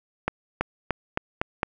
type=accelerating click train; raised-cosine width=0.5 ms; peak=-8 dBFS; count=6; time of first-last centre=0.28-1.631 s; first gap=330 ms; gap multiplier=0.9; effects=none